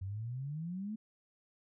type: exponential sweep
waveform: sine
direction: up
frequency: 91.9 to 222.7 Hz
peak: -37 dBFS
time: 0.01-0.96 s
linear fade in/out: 10 ms
effects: none